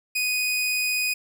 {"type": "tone", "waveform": "sawtooth", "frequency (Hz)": 2489, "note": "D#7", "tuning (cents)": 0, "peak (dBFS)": -19, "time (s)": [0.15, 1.14], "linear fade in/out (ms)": 10, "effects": []}